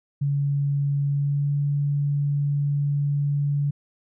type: tone with pitch glide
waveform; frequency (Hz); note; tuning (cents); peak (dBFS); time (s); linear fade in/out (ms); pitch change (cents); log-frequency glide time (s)
sine; 141.7 to 143.43; C#3 to D3; +38 to -41; -20; 0.21-3.71; 10; +21; 1.08-1.53
effects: none